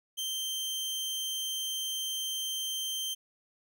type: tone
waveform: sawtooth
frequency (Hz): 3136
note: G7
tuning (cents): 0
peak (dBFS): -29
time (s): 0.17-3.15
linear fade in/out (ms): 20
effects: none